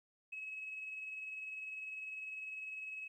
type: tone with tremolo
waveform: sine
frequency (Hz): 2570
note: E7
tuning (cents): -45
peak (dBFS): -40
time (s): 0.32-3.08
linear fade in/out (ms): 10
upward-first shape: sine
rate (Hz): 20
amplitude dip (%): 40
effects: tanh soft clip ceiling -36 dBFS + 13-bit